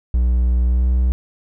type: tone with pitch glide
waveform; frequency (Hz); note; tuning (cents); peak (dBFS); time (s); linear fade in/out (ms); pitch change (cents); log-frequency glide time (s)
triangle; 60.9 to 62.4; B1 to B1; -24 to +19; -11; 0.14-1.12; 0; +43; 0.65-0.86
effects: none